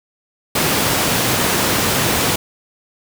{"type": "high-pass noise", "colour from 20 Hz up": "pink", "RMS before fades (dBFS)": -17, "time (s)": [0.55, 2.36], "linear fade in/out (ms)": 5, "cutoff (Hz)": 110, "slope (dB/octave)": 12, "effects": []}